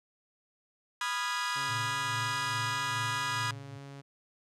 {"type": "chord", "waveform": "sawtooth", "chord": "F half-diminished seventh", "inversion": "second", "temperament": "equal with one note detuned", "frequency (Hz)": [987.8, 1234.5, 1396.9, 1661.2], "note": ["Cb6", "Eb6", "F6", "Ab6"], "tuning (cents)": [0, -14, 0, 0], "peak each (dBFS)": [-31, -32, -37, -32], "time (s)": [1.01, 3.51], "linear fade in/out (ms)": 2}
{"type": "tone with pitch glide", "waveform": "sawtooth", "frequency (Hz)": [138.1, 139.22], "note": ["C#3", "C#3"], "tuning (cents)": [-6, 8], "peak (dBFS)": -40, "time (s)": [1.55, 4.02], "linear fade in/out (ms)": 20, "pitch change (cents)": 14, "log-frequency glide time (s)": [2.44, 3.31]}
{"type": "tone with tremolo", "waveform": "sine", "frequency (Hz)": 114.2, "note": "A#2", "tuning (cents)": -35, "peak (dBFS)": -36, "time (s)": [1.68, 3.78], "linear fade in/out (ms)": 20, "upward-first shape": "sine", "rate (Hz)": 2.4, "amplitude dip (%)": 80}
{"effects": ["low-pass 8000 Hz 12 dB/octave"]}